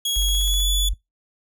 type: tone with pitch glide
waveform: sawtooth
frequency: 3322 to 3437 Hz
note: G#7 to A7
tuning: 0 to -41 cents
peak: -18 dBFS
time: 0.05-0.89 s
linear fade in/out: 5 ms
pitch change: +59 cents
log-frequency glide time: 0.28-0.67 s
type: click train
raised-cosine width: 0.2 ms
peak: -26 dBFS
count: 8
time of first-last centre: 0.16-0.603 s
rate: 15.8 Hz
type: tone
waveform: sine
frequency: 47.26 Hz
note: F#1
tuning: 37 cents sharp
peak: -19 dBFS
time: 0.16-0.94 s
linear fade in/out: 10 ms
effects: noise-tail reverb RT60 0.2 s tail -25 dB re dry